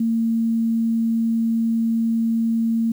sine tone, 227.5 Hz, A#3, 42 cents flat, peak -17 dBFS, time 0-2.92 s, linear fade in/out 5 ms, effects 8-bit

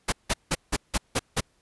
pink noise bursts, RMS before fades -24 dBFS, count 7, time 0.08-1.408 s, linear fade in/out 10 ms, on 44 ms, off 170 ms, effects pink hiss -67 dBFS RMS until 1.61 s + resampled to 24000 Hz

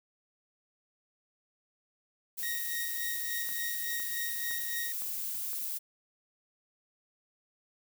violet noise, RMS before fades -36 dBFS, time 2.37-5.79 s, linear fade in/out 20 ms
sawtooth tone with tremolo, 1873 Hz, A#6, 8 cents sharp, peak -31 dBFS, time 2.43-4.92 s, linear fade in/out 0 ms, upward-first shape sine, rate 3.5 Hz, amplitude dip 60%
click train, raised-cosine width 0.5 ms, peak -34 dBFS, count 5, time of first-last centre 3.49-5.531 s, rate 1.96 Hz
effects none

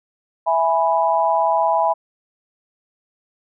sine chord, E major, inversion none, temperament equal, 659.3 / 830.6 / 987.8 Hz, E5 / G#5 / B5, 0 / 0 / 0 cents, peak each -19 dBFS, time 0.46-1.94 s, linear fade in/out 20 ms, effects none

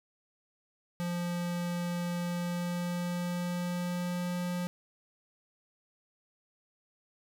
square tone with pitch glide, 174.61 to 177.46 Hz, F3 to F3, 0 to +28 cents, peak -32 dBFS, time 1-4.67 s, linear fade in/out 0 ms, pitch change +28 cents, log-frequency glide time 2.18-4.34 s, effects none

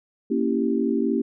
sine chord, A# diminished seventh, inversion none, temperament equal, 233.1 / 277.2 / 329.6 / 392 Hz, A#3 / C#4 / E4 / G4, 0 / 0 / 0 / 0 cents, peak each -24 / -25 / -27 / -26 dBFS, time 0.3-1.22 s, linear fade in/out 10 ms, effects none

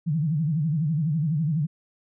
sine tone with vibrato, 155.1 Hz, D#3, 5 cents flat, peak -21 dBFS, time 0.06-1.67 s, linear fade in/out 20 ms, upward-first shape sine, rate 12 Hz, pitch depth 160 cents each way, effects none

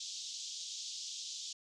white band-pass noise, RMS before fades -44 dBFS, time 0-1.53 s, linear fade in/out 5 ms, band 3200 to 6900 Hz, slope 48 dB/octave, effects none

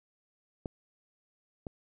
clicks, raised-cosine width 2 ms, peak -22 / -25 dBFS, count 2, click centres 0.658 / 1.668 s, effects none

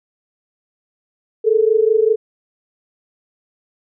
sine tone pair together, 427.4 / 452.6 Hz, G#4 / A4, +50 / +49 cents, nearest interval minor second, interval 99 cents, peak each -14 dBFS, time 1.44-2.16 s, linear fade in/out 20 ms, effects none

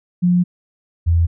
sine tone pair in turn, 177.6 / 84.13 Hz, F3 / E2, +29 / +36 cents, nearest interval octave + minor second, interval 1293 cents, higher first, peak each -11 dBFS, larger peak neither, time 0.22-0.44 / 1.06-1.27 s, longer first, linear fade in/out 20 ms, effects none

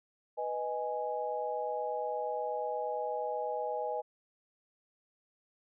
sine chord, G# minor, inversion first, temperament equal, 493.9 / 622.3 / 830.6 Hz, B4 / D#5 / G#5, 0 / 0 / 0 cents, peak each -37 / -37 / -36 dBFS, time 0.37-4.02 s, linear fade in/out 20 ms, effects none

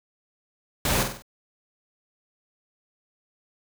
pink noise with echo, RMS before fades -24 dBFS, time 0.85-1.03 s, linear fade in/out 2 ms, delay 48 ms, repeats 4, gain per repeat -6 dB, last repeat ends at 1.222 s, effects none

